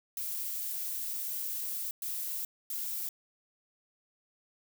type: noise bursts at uneven times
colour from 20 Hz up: violet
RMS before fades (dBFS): -36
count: 3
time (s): 0.17-1.91 / 2.02-2.45 / 2.7-3.09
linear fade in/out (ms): 2
effects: none